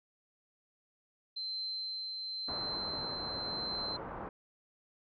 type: tone with tremolo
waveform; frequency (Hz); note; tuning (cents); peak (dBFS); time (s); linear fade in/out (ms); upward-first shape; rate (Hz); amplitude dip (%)
sine; 4100; C8; -36; -35; 1.36-3.97; 10; triangle; 0.94; 30
type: low-pass noise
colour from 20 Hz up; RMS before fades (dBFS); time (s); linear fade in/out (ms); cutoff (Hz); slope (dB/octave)
white; -43; 2.48-4.29; 2; 1200; 24
effects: none